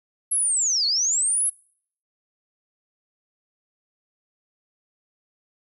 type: linear two-way sweep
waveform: sine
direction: down then up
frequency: 11260 to 4247 to 11070 Hz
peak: -19 dBFS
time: 0.31-1.5 s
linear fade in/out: 10 ms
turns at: 0.86 s
effects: noise-tail reverb RT60 0.6 s tail -25 dB re dry